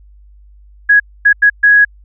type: tone bursts at uneven times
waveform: sine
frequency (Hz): 1665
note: G#6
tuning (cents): +4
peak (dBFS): -4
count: 4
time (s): 0.89-1 / 1.25-1.33 / 1.42-1.5 / 1.63-1.85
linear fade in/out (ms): 10
effects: added 50 Hz sine -39 dBFS peak until 2.04 s